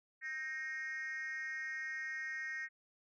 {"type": "tone with frequency modulation", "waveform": "sine", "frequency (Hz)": 1864.7, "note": "A#6", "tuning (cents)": 0, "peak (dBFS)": -37, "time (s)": [0.21, 2.69], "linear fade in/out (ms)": 50, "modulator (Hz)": 283, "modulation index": 0.78, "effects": ["tanh soft clip ceiling -37 dBFS"]}